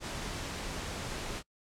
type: noise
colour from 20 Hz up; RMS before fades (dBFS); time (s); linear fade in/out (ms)
pink; -38; 0-1.43; 50
effects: noise-tail reverb RT60 0.1 s tail -25 dB re dry + low-pass 8000 Hz 12 dB/octave